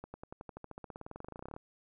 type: accelerating click train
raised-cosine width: 1 ms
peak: -30 dBFS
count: 29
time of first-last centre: 0.04-1.564 s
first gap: 100 ms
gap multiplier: 0.95
effects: none

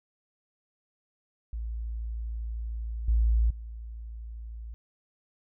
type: tone with level steps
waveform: sine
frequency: 56.4 Hz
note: A1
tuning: 44 cents sharp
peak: -31 / -20 / -37 dBFS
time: 1.53-4.74 s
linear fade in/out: 0 ms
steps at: 3.08 / 3.5 s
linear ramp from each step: 5 ms
effects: none

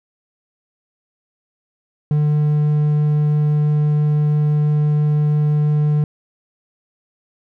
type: tone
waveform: triangle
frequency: 149.5 Hz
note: D3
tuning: 31 cents sharp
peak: -11 dBFS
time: 2.11-6.04 s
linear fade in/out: 2 ms
effects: none

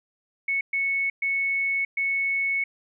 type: tone bursts at uneven times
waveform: sine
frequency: 2208 Hz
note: C#7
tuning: 7 cents flat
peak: -22 dBFS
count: 4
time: 0.48-0.61 / 0.73-1.1 / 1.22-1.85 / 1.97-2.64 s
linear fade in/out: 5 ms
effects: none

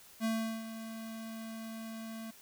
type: tone with ADSR envelope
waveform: square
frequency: 223.7 Hz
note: A3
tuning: 29 cents sharp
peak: -30 dBFS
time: 0.2-2.31 s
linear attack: 46 ms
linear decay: 380 ms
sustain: -12 dB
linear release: 9 ms
effects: white hiss -57 dBFS RMS until 2.41 s

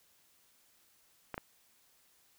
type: clicks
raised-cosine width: 0.5 ms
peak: -23 dBFS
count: 2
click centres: 1.343 / 1.379 s
effects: white hiss -68 dBFS RMS until 2.38 s

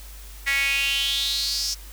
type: tone with high-pass filter sweep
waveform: sawtooth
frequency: 276.6 Hz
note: C#4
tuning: 4 cents flat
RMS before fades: -24 dBFS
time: 0.46-1.75 s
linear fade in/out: 20 ms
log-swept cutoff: 2000 to 5500 Hz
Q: 6.4
effects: added 50 Hz sine -39 dBFS peak until 1.92 s + white hiss -46 dBFS RMS until 1.92 s

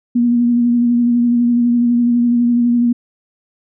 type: tone with vibrato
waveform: sine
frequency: 239.4 Hz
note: A#3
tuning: 46 cents sharp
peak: -10 dBFS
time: 0.15-2.93 s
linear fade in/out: 10 ms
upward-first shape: sine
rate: 12 Hz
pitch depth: 24 cents each way
effects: none

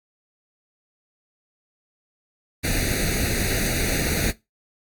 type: noise with comb filter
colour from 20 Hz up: pink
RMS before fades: -23 dBFS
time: 2.63-4.32 s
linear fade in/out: 20 ms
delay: 0.47 ms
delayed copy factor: +0.9
effects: noise-tail reverb RT60 0.2 s tail -18 dB re dry + AAC 64 kbps

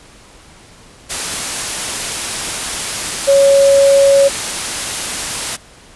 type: tone in noise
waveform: sine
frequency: 554.4 Hz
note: C#5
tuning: in tune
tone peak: -6 dBFS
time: 3.27-4.29 s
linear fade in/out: 20 ms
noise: white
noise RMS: -20 dBFS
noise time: 1.09-5.57 s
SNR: +11 dB
effects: pink hiss -42 dBFS RMS until 5.95 s + resampled to 24000 Hz

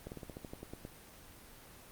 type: slowing click train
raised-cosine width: 2 ms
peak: -30 dBFS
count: 11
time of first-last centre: 0.07-0.851 s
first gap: 49 ms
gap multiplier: 1.1
effects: pink hiss -55 dBFS RMS until 1.91 s + Opus 24 kbps

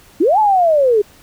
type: linear two-way sweep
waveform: sine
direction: up then down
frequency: 277.2 to 880 to 397.9 Hz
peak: -9 dBFS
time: 0.2-1.02 s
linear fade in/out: 10 ms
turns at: 0.39 s
effects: pink hiss -46 dBFS RMS until 1.22 s

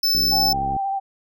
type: tone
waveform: square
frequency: 5274 Hz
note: E8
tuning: in tune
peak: -17 dBFS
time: 0.03-0.53 s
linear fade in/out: 5 ms
type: click train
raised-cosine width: 3 ms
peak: -19 dBFS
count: 43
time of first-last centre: 0.15-0.765 s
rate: 68.3 Hz
type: tone with vibrato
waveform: sine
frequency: 784 Hz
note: G5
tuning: in tune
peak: -21 dBFS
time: 0.31-1 s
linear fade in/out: 20 ms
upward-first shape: sine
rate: 13 Hz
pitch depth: 20 cents each way
effects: none

